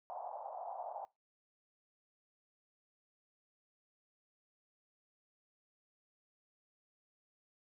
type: band-pass noise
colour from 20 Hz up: white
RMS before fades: -45 dBFS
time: 0.1-1.05 s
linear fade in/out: 0 ms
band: 650 to 850 Hz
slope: 48 dB/octave
effects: noise-tail reverb RT60 0.2 s tail -20 dB re dry